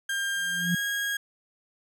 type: tone with pitch glide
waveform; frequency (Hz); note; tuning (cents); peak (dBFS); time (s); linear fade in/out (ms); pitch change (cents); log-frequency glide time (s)
35% pulse; 1600 to 1637.4; G6 to G#6; +35 to -25; -25; 0.09-1.17; 5; +40; 0.58-0.7
type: tone with exponential growth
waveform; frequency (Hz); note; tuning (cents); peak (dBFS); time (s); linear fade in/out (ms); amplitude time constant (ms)
sine; 174.61; F3; 0; -21; 0.36-0.75; 5; 83
effects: none